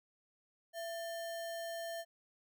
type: tone with sample-and-hold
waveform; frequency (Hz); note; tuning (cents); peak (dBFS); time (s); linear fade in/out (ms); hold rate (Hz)
sine; 670; E5; +28; -39; 0.73-2.05; 50; 2450
effects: none